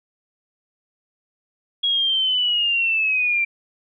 sine linear sweep, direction down, 3322 to 2349 Hz, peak -17 dBFS, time 1.83-3.45 s, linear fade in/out 10 ms, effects none

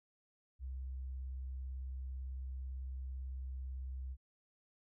sine tone with vibrato, 65.1 Hz, C2, 8 cents flat, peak -40 dBFS, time 0.59-4.17 s, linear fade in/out 50 ms, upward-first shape sine, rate 18 Hz, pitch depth 20 cents each way, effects none

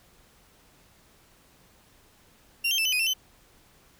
35% pulse tone with pitch steps, 2762 / 3156 / 2650 / 3021 / 2493 / 2688 / 3050 Hz, F7 / G7 / E7 / F#7 / D#7 / E7 / G7, -20 / +11 / +9 / +35 / +3 / +33 / -48 cents, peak -21 dBFS, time 2.64-3.137 s, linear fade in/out 10 ms, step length 71 ms, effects pink hiss -59 dBFS RMS until 3.99 s

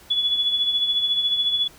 sine tone with tremolo, 3412 Hz, G#7, 46 cents sharp, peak -16 dBFS, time 0.1-1.68 s, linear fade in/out 10 ms, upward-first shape triangle, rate 14 Hz, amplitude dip 60%, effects pink hiss -49 dBFS RMS until 1.78 s

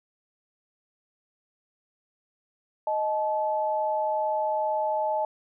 sine tone pair together, 622.3 / 864.6 Hz, D#5 / A5, 0 / -31 cents, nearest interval tritone, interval 569 cents, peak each -27 / -26 dBFS, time 2.87-5.25 s, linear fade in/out 2 ms, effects none

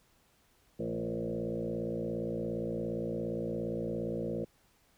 sine tone with frequency modulation, 344.2 Hz, F4, 25 cents flat, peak -32 dBFS, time 0.79-4.45 s, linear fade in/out 10 ms, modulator 57.3 Hz, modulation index 3.8, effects pink hiss -68 dBFS RMS until 4.97 s

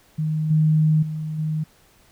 sine tone with level steps, 155.5 Hz, D#3, 1 cent flat, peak -20 / -14 / -25 / -21 dBFS, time 0.18-1.64 s, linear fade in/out 10 ms, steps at 0.5 / 1.02 / 1.38 s, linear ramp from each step 10 ms, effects pink hiss -56 dBFS RMS until 2.11 s

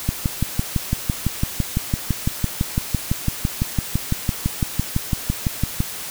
click train, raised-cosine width 5 ms, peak -6 dBFS, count 35, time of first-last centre 0.09-5.804 s, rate 5.95 Hz, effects white hiss -31 dBFS RMS until 6.1 s

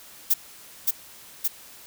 violet noise with echo, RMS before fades -19 dBFS, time 0.3-0.34 s, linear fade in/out 10 ms, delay 570 ms, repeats 2, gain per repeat -2 dB, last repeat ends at 1.48 s, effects white hiss -47 dBFS RMS until 1.86 s

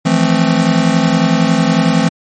square chord, F major seventh, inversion third, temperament just, 163.7 / 174.61 / 218.3 / 261.9 Hz, E3 / F3 / A3 / C4, -12 / 0 / -13 / +2 cents, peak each -16 dBFS, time 0.05-2.09 s, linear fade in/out 10 ms, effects MP3 32 kbps

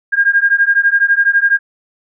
sine beating tone pair, 1611 / 1623 Hz, G6 / G#6, +47 / -40 cents, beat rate 12 Hz, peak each -12 dBFS, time 0.12-1.59 s, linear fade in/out 20 ms, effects none

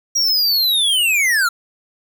square linear sweep, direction down, 5710 to 1324 Hz, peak -14 dBFS, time 0.15-1.49 s, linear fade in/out 10 ms, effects none

